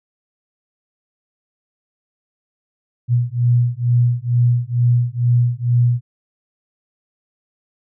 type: beating tone pair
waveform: sine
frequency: 120 / 122.2 Hz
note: B2 / B2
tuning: -49 / -18 cents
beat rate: 2.2 Hz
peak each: -16 dBFS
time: 3.08-6.01 s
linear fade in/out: 50 ms
effects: none